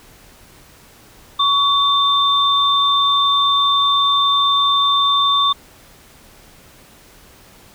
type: tone pair together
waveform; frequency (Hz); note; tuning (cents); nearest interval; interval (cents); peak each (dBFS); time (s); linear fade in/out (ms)
sine; 1126 / 3575; C#6 / A7; +27 / +27; octave + minor sixth; 2000; -15; 1.39-5.53; 10
effects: pink hiss -46 dBFS RMS until 7.74 s